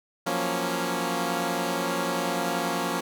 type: chord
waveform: 10% pulse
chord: Gb major seventh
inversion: third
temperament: equal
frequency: 174.61 / 185 / 233.1 / 277.2 Hz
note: F3 / Gb3 / Bb3 / Db4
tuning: 0 / 0 / 0 / 0 cents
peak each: -22 / -27 / -23 / -22 dBFS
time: 0.26-3.01 s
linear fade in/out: 10 ms
effects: none